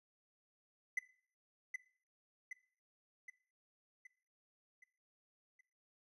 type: tone with echo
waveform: triangle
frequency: 2014 Hz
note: B6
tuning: 33 cents sharp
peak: -31 dBFS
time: 0.97-0.99 s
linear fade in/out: 5 ms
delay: 770 ms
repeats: 6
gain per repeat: -5 dB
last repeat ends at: 5.61 s
effects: noise-tail reverb RT60 0.5 s tail -18 dB re dry + resampled to 32000 Hz